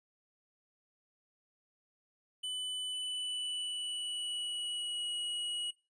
square tone with pitch glide, 3000 to 2911 Hz, F#7 to F#7, +23 to -29 cents, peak -36 dBFS, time 2.43-5.71 s, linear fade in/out 10 ms, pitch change -52 cents, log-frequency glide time 2.88-5.09 s, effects noise-tail reverb RT60 0.3 s tail -21 dB re dry + resampled to 22050 Hz

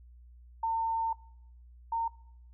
sine tone pair in turn, 905 / 915.5 Hz, A5 / A#5, +48 / -32 cents, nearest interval unison, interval 20 cents, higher second, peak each -27 / -28 dBFS, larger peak first, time 0.63-1.13 / 1.92-2.08 s, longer first, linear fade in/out 5 ms, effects noise-tail reverb RT60 0.7 s tail -22 dB re dry + added 60 Hz sine -51 dBFS peak until 2.53 s

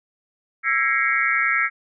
sine tone cluster, 1333 / 1640 / 1903 / 2107 / 2237 Hz, E6 / G#6 / A#6 / C7 / C#7, +19 / -22 / +35 / +12 / +15 cents, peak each -24 dBFS, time 0.63-1.7 s, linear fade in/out 50 ms, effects none

